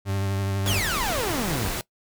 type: tone with vibrato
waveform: 40% pulse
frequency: 98 Hz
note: G2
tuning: in tune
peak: -23 dBFS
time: 0.05-0.83 s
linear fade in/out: 50 ms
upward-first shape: triangle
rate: 12 Hz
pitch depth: 28 cents each way
type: noise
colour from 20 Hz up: pink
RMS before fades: -29 dBFS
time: 0.66-1.81 s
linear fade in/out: 0 ms
type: exponential sweep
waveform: sawtooth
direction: down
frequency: 3520 to 85 Hz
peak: -22 dBFS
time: 0.67-1.69 s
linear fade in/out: 10 ms
effects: noise-tail reverb RT60 0.1 s tail -20 dB re dry